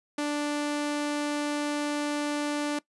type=tone; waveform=sawtooth; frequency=293.7 Hz; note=D4; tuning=in tune; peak=-23 dBFS; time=0.18-2.79 s; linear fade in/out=5 ms; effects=noise-tail reverb RT60 0.1 s tail -20 dB re dry + resampled to 24000 Hz